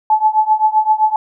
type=tone with tremolo; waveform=sine; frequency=864 Hz; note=A5; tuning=32 cents flat; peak=-6 dBFS; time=0.1-1.16 s; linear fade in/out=2 ms; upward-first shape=triangle; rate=7.7 Hz; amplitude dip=95%; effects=none